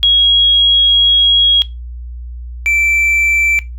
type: tone pair in turn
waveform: sine / triangle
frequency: 3301 / 2334 Hz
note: G#7 / D7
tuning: -11 / -11 cents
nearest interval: tritone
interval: 600 cents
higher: first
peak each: -6 / -9 dBFS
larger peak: first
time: 0.03-1.62 / 2.66-3.59 s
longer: first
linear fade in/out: 0 ms
effects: noise-tail reverb RT60 0.2 s tail -18 dB re dry + added 60 Hz sine -24 dBFS peak until 3.78 s